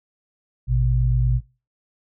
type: tone pair together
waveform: sine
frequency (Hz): 55.28 / 124.1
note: A1 / B2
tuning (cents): +9 / +9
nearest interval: octave + major second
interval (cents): 1400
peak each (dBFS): -19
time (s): 0.67-1.41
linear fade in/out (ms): 50
effects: noise-tail reverb RT60 0.3 s tail -19 dB re dry